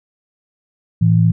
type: tone pair together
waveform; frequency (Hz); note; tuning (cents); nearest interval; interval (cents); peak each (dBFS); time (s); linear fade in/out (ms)
sine; 110.7 / 165.47; A2 / E3; +11 / +7; perfect fifth; 696; -12; 1.01-1.32; 10
effects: none